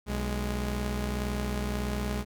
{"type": "tone pair together", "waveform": "sawtooth", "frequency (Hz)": [61.66, 207.4], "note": ["B1", "G#3"], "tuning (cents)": [-2, -2], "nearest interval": "octave + major sixth", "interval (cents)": 2100, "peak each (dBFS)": [-27, -29], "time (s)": [0.06, 2.25], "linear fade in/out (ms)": 50, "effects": []}